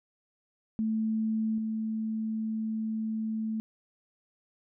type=tone with level steps; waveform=sine; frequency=220 Hz; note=A3; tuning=in tune; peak=-26 / -29 dBFS; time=0.79-3.6 s; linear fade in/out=0 ms; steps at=1.58 s; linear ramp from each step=2 ms; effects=none